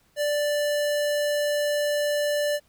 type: tone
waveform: square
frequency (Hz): 587.3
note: D5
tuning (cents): 0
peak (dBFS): -23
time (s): 0.16-2.6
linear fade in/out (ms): 50
effects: pink hiss -64 dBFS RMS until 2.68 s